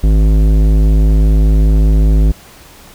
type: tone with tanh clipping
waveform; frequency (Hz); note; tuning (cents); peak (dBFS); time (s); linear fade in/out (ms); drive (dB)
sine; 52.5; G#1; +19; -8; 0.03-2.32; 10; 15
effects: pink hiss -39 dBFS RMS until 2.94 s